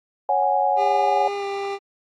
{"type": "chord", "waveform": "sine", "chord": "C# suspended fourth", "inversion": "none", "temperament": "equal", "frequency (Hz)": [554.4, 740, 830.6], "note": ["C#5", "F#5", "G#5"], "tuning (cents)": [0, 0, 0], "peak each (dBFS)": [-24, -21, -20], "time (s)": [0.29, 1.28], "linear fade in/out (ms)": 2}
{"type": "tone with pitch glide", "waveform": "25% pulse", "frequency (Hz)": [403.6, 397.6], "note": ["G#4", "G4"], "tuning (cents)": [-49, 25], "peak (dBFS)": -21, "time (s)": [0.76, 1.79], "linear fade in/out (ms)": 50, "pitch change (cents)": -26, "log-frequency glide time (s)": [1.36, 1.45]}
{"effects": ["low-pass 4000 Hz 12 dB/octave", "AAC 64 kbps"]}